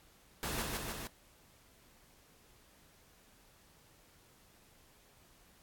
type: noise with echo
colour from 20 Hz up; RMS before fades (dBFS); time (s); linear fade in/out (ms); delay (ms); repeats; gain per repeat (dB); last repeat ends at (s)
pink; -38; 0.43-0.62; 0; 150; 3; -2; 1.07
effects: pink hiss -64 dBFS RMS until 5.62 s + AAC 64 kbps